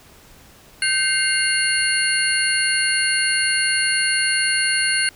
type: tone cluster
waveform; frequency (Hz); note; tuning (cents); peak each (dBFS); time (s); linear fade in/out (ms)
sine; 1547 / 2117 / 2796 / 4336 / 9730; G6 / C7 / F7 / C#8 / D#9; -23 / +20 / +1 / -39 / -40; -22 / -23 / -25 / -23 / -24; 0.82-5.09; 2
effects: pink hiss -48 dBFS RMS until 5.15 s